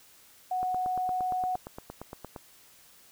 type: tone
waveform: sine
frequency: 737 Hz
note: F#5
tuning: 7 cents flat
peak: -27 dBFS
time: 0.51-1.56 s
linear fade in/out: 5 ms
type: click train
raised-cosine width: 1 ms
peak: -25 dBFS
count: 16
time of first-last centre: 0.63-2.362 s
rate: 8.66 Hz
effects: white hiss -57 dBFS RMS until 3.11 s